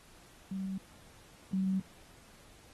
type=tone pair in turn; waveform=sine; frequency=191.6 / 190.06 Hz; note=G3 / F#3; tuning=-39 / +47 cents; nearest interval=unison; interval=14 cents; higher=first; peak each=-34 / -28 dBFS; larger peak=second; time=0.51-0.78 / 1.53-1.8 s; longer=neither; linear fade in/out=5 ms; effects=pink hiss -59 dBFS RMS until 2.73 s + AAC 32 kbps